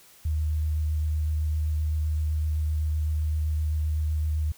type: tone with vibrato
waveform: sine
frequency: 77 Hz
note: D#2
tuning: 17 cents flat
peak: -23 dBFS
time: 0.25-4.52 s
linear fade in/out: 5 ms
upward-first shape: square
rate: 7.8 Hz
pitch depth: 11 cents each way
effects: white hiss -54 dBFS RMS until 4.57 s